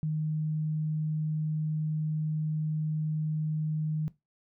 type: tone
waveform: sine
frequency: 154.8 Hz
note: D#3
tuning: 9 cents flat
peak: -27 dBFS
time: 0.03-4.08 s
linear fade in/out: 0 ms
effects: noise-tail reverb RT60 0.2 s tail -18 dB re dry